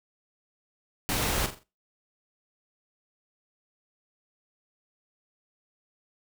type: noise with echo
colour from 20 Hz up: pink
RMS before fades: -28 dBFS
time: 1.09-1.46 s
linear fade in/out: 0 ms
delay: 43 ms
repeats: 4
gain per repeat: -9 dB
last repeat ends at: 1.632 s
effects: noise-tail reverb RT60 0.3 s tail -22 dB re dry